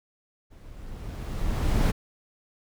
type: noise with level ramp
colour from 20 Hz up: brown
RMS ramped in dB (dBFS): -48 to -18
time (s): 0.5-1.92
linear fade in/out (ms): 20
effects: none